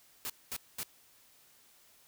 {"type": "noise bursts", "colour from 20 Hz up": "white", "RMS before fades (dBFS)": -38, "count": 3, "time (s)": [0.25, 0.831], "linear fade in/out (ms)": 0, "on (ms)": 47, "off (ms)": 220, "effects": ["white hiss -63 dBFS RMS until 2.07 s"]}